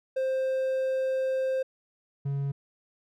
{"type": "tone pair in turn", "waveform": "triangle", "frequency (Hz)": [525, 139.54], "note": ["C5", "C#3"], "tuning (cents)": [6, 12], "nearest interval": "octave + major seventh", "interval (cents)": 2294, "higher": "first", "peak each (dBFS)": [-23, -25], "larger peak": "first", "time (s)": [[0.16, 1.63], [2.25, 2.52]], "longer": "first", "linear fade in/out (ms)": 10, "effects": []}